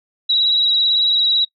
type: tone with vibrato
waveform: sine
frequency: 3875 Hz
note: B7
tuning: 34 cents flat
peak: -12 dBFS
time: 0.29-1.45 s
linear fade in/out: 10 ms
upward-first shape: triangle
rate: 18 Hz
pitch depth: 37 cents each way
effects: noise-tail reverb RT60 0.1 s tail -23 dB re dry + MP3 64 kbps